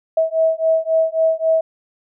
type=beating tone pair; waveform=sine; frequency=644 / 647.7 Hz; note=E5 / E5; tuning=-41 / -31 cents; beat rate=3.7 Hz; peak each=-17 dBFS; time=0.17-1.61 s; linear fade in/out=5 ms; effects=none